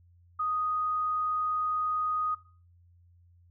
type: tone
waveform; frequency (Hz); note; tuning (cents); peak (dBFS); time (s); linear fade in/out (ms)
sine; 1244.5; D#6; 0; -27; 0.39-2.35; 10
effects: noise-tail reverb RT60 0.4 s tail -18 dB re dry + added 87 Hz sine -57 dBFS peak until 3.5 s